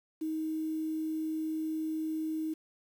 sine tone with quantisation, 315.3 Hz, D#4, 23 cents sharp, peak -31 dBFS, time 0.21-2.54 s, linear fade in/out 10 ms, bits 9, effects none

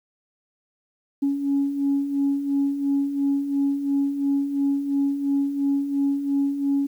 sine beating tone pair, 277.2 / 280.1 Hz, C#4 / C#4, 0 / +18 cents, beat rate 2.9 Hz, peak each -27 / -20 dBFS, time 1.22-6.87 s, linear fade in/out 10 ms, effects tanh soft clip ceiling -14 dBFS + 9-bit

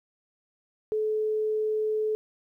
sine tone, 431.2 Hz, A4, 35 cents flat, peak -24 dBFS, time 0.92-2.15 s, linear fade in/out 0 ms, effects 11-bit

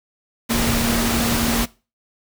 sine tone in noise, 233.1 Hz, A#3, in tune, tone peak -21 dBFS, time 0.49-1.66 s, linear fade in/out 20 ms, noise pink, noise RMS -21 dBFS, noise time 0.49-1.66 s, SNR -3 dB, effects noise-tail reverb RT60 0.3 s tail -20 dB re dry

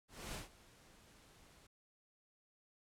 pink noise with ADSR envelope, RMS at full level -44 dBFS, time 0.08-1.67 s, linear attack 260 ms, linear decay 140 ms, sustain -20 dB, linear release 6 ms, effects low-pass 11000 Hz 12 dB/octave

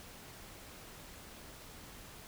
silence, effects pink hiss -52 dBFS RMS until 2.27 s

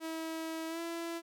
sawtooth tone with pitch glide, 323.1 to 335.3 Hz, E4 to E4, -35 to +30 cents, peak -33 dBFS, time 0-1.22 s, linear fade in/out 50 ms, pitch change +65 cents, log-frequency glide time 0.68-0.8 s, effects none

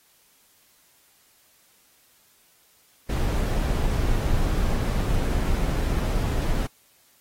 brown noise, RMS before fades -23 dBFS, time 3.09-6.67 s, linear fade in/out 10 ms, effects white hiss -60 dBFS RMS until 7.2 s + AAC 48 kbps

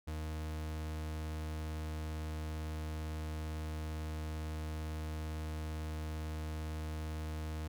40% pulse tone, 77.78 Hz, D#2, in tune, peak -37 dBFS, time 0.07-7.68 s, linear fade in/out 10 ms, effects none

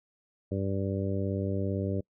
harmonic tone, 97.7 Hz, G2, 5 cents flat, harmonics 1 / 2 / 3 / 4 / 5 / 6, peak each -31 / -34 / -36 / -37 / -38 / -39 dBFS, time 0.51-2.01 s, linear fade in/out 10 ms, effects noise-tail reverb RT60 0.1 s tail -26 dB re dry

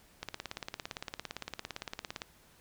click train, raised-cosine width 0.2 ms, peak -20 dBFS, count 36, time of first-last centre 0.23-2.219 s, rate 17.6 Hz, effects pink hiss -62 dBFS RMS until 2.6 s

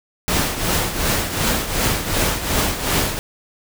pink noise with tremolo, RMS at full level -17 dBFS, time 0.28-3.19 s, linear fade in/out 0 ms, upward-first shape triangle, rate 2.7 Hz, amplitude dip 70%, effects none

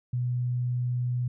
sine tone, 123.47 Hz, B2, in tune, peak -25 dBFS, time 0.13-1.28 s, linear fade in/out 5 ms, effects none

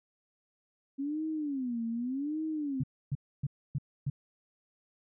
sine tone with vibrato, 268.8 Hz, C4, 47 cents sharp, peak -31 dBFS, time 0.98-2.83 s, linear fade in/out 20 ms, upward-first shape sine, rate 0.85 Hz, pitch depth 280 cents each way
sine tone bursts, 140 Hz, C#3, 18 cents sharp, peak -28 dBFS, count 5, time 2.8-4.1 s, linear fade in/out 5 ms, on 36 ms, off 280 ms
effects none

